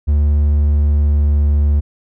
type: tone with pitch glide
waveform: triangle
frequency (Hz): 73.42 to 73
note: D2 to D2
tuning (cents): 0 to -10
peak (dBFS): -8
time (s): 0.07-1.81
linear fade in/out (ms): 20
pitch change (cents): -10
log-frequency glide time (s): 0.93-1.37
effects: none